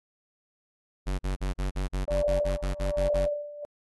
square tone bursts, 47.33 Hz, F#1, 40 cents sharp, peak -27 dBFS, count 13, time 1.06-3.266 s, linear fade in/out 20 ms, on 130 ms, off 43 ms
sine tone with tremolo, 587.3 Hz, D5, in tune, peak -23 dBFS, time 2.08-3.65 s, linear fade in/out 0 ms, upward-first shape sine, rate 1.2 Hz, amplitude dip 85%
effects AAC 32 kbps

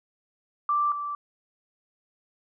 sine tone pair in turn, 1174.7 / 1166.6 Hz, D6 / D6, 0 / -12 cents, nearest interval unison, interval 12 cents, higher first, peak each -21 / -29 dBFS, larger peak first, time 0.69-0.92 / 0.92-1.15 s, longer neither, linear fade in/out 2 ms, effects none

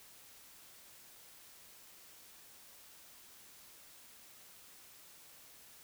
silence, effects white hiss -58 dBFS RMS until 5.83 s

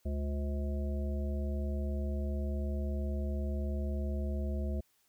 harmonic tone with a mistuned harmonic, 71 Hz, C#2, 42 cents sharp, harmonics 1 / 3 / 5 / 7 / 9, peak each -32 / -40 / -45 / -48 / -46 dBFS, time 0.05-4.81 s, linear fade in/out 10 ms, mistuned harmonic 7, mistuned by +78 cents, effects white hiss -72 dBFS RMS until 5.08 s

